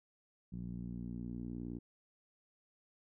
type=tone with low-pass filter sweep; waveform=10% pulse; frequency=59.4 Hz; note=A#1; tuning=33 cents sharp; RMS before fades=-43 dBFS; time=0.52-1.79 s; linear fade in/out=10 ms; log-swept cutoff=180 to 290 Hz; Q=2.5; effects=none